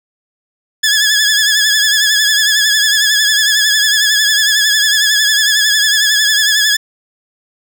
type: tone with vibrato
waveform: 15% pulse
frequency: 1701 Hz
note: G#6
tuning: 41 cents sharp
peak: -3 dBFS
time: 0.83-6.77 s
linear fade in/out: 10 ms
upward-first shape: triangle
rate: 11 Hz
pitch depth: 69 cents each way
effects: none